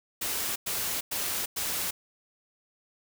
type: noise bursts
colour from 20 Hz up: white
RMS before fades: -31 dBFS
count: 4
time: 0.21-1.91 s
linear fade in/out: 10 ms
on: 350 ms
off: 100 ms
effects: none